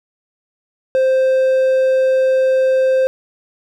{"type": "tone", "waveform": "triangle", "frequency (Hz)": 523.3, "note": "C5", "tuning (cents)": 0, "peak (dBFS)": -9, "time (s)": [0.95, 3.07], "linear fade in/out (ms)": 0, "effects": []}